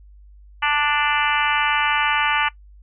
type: harmonic tone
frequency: 294.1 Hz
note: D4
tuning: 3 cents sharp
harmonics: 3 / 4 / 5 / 6 / 7 / 8 / 9 / 10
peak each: -23 / -24 / -25 / -26 / -26 / -27 / -28 / -28 dBFS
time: 0.62-2.49 s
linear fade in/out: 10 ms
effects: noise-tail reverb RT60 0.1 s tail -19 dB re dry + added 50 Hz sine -43 dBFS peak until 2.82 s